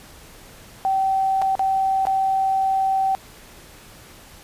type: tone with dropouts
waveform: sine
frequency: 771 Hz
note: G5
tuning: 29 cents flat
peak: -17 dBFS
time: 0.85-3.15 s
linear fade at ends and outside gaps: 0 ms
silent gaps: 1.417-1.421 / 1.553-1.594 / 2.053-2.069 s
effects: pink hiss -45 dBFS RMS until 4.43 s + resampled to 32000 Hz